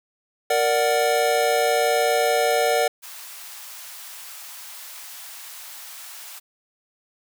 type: chord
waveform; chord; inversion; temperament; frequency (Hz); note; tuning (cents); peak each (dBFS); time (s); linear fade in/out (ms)
square; Bb augmented; none; equal; 466.2 / 587.3 / 740; Bb4 / D5 / F#5; 0 / 0 / 0; -23; 0.5-2.88; 5
type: high-pass noise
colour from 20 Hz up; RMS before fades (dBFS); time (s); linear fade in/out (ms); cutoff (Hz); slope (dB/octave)
white; -39; 3.02-6.4; 20; 700; 24
effects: none

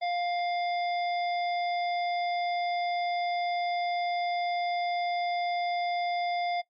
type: harmonic tone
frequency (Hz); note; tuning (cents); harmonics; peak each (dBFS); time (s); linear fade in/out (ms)
702; F5; +9; 1 / 3 / 5 / 7; -28 / -38 / -42 / -45; 0.01-6.62; 20
effects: noise-tail reverb RT60 0.1 s tail -17 dB re dry + Opus 32 kbps

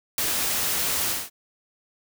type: noise with ADSR envelope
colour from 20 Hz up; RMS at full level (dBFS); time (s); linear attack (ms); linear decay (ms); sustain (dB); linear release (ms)
white; -21; 0.18-1.3; 3; 5; -4; 200
effects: none

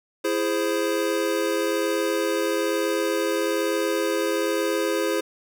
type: chord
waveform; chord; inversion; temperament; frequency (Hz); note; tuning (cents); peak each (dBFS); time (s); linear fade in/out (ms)
square; E augmented; none; equal with one note detuned; 334.2 / 415.3 / 523.3; E4 / G#4 / B#4; +24 / 0 / 0; -27; 0.24-5.21; 10
effects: none

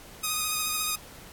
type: tone with vibrato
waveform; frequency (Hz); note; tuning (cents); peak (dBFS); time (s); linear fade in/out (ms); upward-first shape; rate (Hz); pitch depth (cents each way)
5% pulse; 1244.5; D#6; 0; -15; 0.23-0.96; 10; square; 14; 19
effects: pink hiss -48 dBFS RMS until 1.32 s + AAC 64 kbps

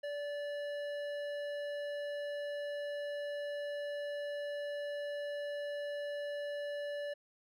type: tone with hard clipping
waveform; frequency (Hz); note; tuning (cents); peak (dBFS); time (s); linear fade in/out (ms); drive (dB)
sine; 580; D5; -22; -39; 0.03-7.14; 10; 12
effects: none

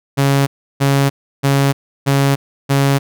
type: tone bursts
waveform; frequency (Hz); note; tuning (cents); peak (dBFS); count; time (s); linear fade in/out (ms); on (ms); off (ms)
sawtooth; 138.59; C#3; 0; -7; 5; 0.17-2.99; 20; 300; 330
effects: none

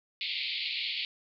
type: band-pass noise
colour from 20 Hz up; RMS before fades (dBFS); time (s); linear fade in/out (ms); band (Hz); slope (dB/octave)
white; -34; 0.21-1.05; 0; 2100 to 4500; 96
effects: none

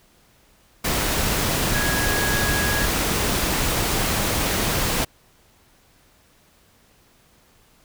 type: tone in noise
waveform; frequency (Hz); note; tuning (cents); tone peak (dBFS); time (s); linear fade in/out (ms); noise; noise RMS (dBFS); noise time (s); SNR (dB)
sine; 1658; G#6; -3; -25; 1.74-2.86; 10; pink; -22; 0.84-5.05; -6
effects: pink hiss -57 dBFS RMS until 7.84 s

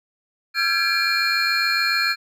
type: tone cluster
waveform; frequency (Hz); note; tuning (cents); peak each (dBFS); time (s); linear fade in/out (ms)
triangle; 1357 / 1600 / 1687 / 2375 / 4254; E6 / G6 / G#6 / D7 / C8; +50 / +35 / +27 / +19 / +28; -24 / -24 / -24 / -22 / -22; 0.54-2.16; 50
effects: none

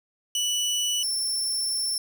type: tone pair in turn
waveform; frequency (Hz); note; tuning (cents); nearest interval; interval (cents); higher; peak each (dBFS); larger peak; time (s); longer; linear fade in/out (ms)
25% pulse; 2960 / 5388; F#7 / E8; 0 / +37; minor seventh; 1037; second; -20; neither; 0.35-1.03 / 1.03-1.98; second; 2
effects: none

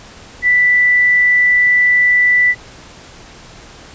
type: tone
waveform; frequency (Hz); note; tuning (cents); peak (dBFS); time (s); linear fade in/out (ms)
sine; 1975.5; B6; 0; -8; 0.42-2.55; 50
effects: pink hiss -38 dBFS RMS until 3.94 s + resampled to 16000 Hz

